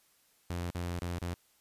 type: tone with dropouts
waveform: sawtooth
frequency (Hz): 87.3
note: F2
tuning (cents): 0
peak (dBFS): -30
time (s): 0.5-1.34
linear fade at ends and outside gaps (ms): 0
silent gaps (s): 0.703-0.749 / 0.991-1.02 / 1.188-1.218
effects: white hiss -68 dBFS RMS until 1.6 s + resampled to 32000 Hz